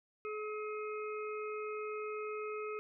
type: harmonic tone with a mistuned harmonic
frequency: 426 Hz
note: G#4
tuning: 44 cents sharp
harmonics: 1 / 3 / 5 / 6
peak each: -39 / -44 / -53 / -49 dBFS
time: 0.25-2.79 s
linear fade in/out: 0 ms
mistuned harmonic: 6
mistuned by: -26 cents
effects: none